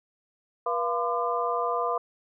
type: tone cluster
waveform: sine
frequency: 482.9 / 689 / 1020 / 1198 Hz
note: B4 / F5 / C6 / D6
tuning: -39 / -24 / -44 / +34 cents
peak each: -30 dBFS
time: 0.66-1.98 s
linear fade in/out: 5 ms
effects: none